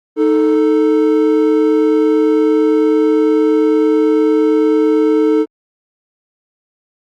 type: tone pair together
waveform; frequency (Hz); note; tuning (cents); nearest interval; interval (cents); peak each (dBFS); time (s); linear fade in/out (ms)
triangle; 311.1 / 440; D#4 / A4; 0 / 0; tritone; 600; -10; 0.16-5.46; 50
effects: Opus 24 kbps